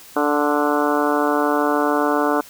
harmonic tone with a mistuned harmonic, 146.8 Hz, D3, in tune, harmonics 2 / 3 / 4 / 5 / 6 / 7 / 8 / 9 / 10, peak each -21 / -23 / -24 / -25 / -26 / -26 / -27 / -28 / -28 dBFS, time 0.16-2.41 s, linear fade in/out 5 ms, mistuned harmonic 7, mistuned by +21 cents, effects white hiss -43 dBFS RMS until 2.49 s

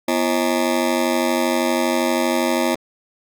20% pulse ring-modulated tone, 292.7 Hz, D4, 6 cents flat, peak -9 dBFS, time 0.08-2.75 s, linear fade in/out 5 ms, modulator 46.3 Hz, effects Opus 48 kbps

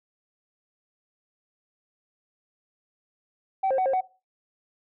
sine tone with pitch steps, 769 / 532 / 749 / 536 / 747 Hz, G5 / C5 / F#5 / C5 / F#5, -33 / +29 / +21 / +42 / +16 cents, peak -19 dBFS, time 3.63-4.01 s, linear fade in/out 10 ms, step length 76 ms, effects noise-tail reverb RT60 0.3 s tail -19 dB re dry + tanh soft clip ceiling -19 dBFS

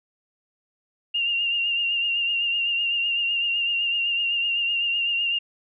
sine tone with vibrato, 2794 Hz, F7, in tune, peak -21 dBFS, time 1.14-5.39 s, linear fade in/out 10 ms, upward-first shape triangle, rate 7.9 Hz, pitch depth 41 cents each way, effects none

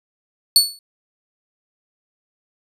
sawtooth tone with exponential decay, 4435 Hz, C#8, in tune, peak -3 dBFS, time 0.56-0.79 s, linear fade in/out 1 ms, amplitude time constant 48 ms, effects resampled to 32000 Hz

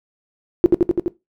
sine tone with echo, 349.2 Hz, F4, in tune, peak -5 dBFS, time 0.64-0.66 s, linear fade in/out 0 ms, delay 84 ms, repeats 5, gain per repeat -2 dB, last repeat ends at 1.08 s, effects noise-tail reverb RT60 0.2 s tail -18 dB re dry

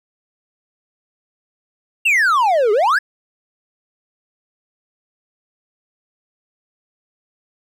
triangle exponential two-way sweep, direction down then up, 2838 to 398.4 to 1775 Hz, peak -10 dBFS, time 2.05-2.99 s, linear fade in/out 10 ms, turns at 2.72 s, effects none

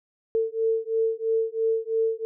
sine beating tone pair, 447.1 / 450.1 Hz, A4 / A4, +28 / +39 cents, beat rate 3 Hz, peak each -25 dBFS, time 0.35-2.25 s, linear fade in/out 0 ms, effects none

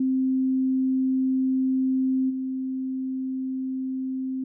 sine tone with level steps, 261.6 Hz, C4, in tune, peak -20 / -26 dBFS, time 0-4.44 s, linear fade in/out 5 ms, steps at 2.29 s, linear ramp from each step 20 ms, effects none

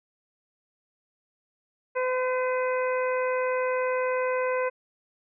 harmonic tone with a mistuned harmonic, 509 Hz, C5, 48 cents flat, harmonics 1 / 2 / 3 / 4 / 5, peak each -25 / -31 / -35 / -37 / -39 dBFS, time 1.95-4.7 s, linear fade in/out 20 ms, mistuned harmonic 5, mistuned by -22 cents, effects none

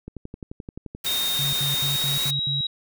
click train, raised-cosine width 3 ms, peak -22 dBFS, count 11, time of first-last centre 0.08-0.95 s, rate 11.5 Hz
white noise, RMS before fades -29 dBFS, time 1.04-2.31 s, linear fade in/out 10 ms
sine tone with pitch glide, 3698 to 3846 Hz, A#7 to B7, -15 to -47 cents, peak -23 dBFS, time 1.06-2.67 s, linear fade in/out 5 ms, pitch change +68 cents, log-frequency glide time 1.75-2.43 s
sine tone bursts, 140.6 Hz, C#3, 25 cents sharp, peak -27 dBFS, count 6, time 1.39-2.61 s, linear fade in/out 2 ms, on 140 ms, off 76 ms
effects none

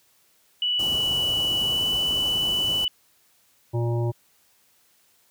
sine tone with pitch glide, 2954 to 2976 Hz, F#7 to F#7, -3 to +9 cents, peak -21 dBFS, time 0.62-2.88 s, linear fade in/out 2 ms, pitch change +12 cents, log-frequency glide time 1.67-1.82 s
pink band-stop noise, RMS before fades -34 dBFS, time 0.79-2.85 s, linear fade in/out 5 ms, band 1100 to 5100 Hz, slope 24 dB/octave
harmonic tone, 117.9 Hz, A#2, 20 cents sharp, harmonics 1 / 3 / 5 / 7 / 8, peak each -22 / -29 / -35 / -40 / -40 dBFS, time 3.73-4.12 s, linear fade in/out 20 ms
effects white hiss -62 dBFS RMS until 5.3 s + high-pass 60 Hz 12 dB/octave

